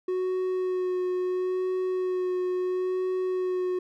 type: tone with vibrato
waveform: triangle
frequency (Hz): 367.6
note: F#4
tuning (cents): -11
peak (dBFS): -23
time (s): 0.08-3.79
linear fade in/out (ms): 5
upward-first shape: sine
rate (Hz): 0.74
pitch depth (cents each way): 15
effects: none